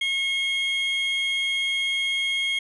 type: tone pair together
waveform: triangle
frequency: 2168 / 3248 Hz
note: C#7 / G#7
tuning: -39 / -39 cents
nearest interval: perfect fifth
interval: 700 cents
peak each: -23 dBFS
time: 0.01-2.59 s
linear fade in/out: 5 ms
effects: tanh soft clip ceiling -14 dBFS + resampled to 24000 Hz